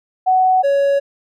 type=tone pair in turn; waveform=sine / triangle; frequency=746 / 558.9 Hz; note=F#5 / C#5; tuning=+14 / +14 cents; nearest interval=perfect fourth; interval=500 cents; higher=first; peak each=-10 dBFS; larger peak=neither; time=0.26-0.63 / 0.63-1 s; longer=neither; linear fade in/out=20 ms; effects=none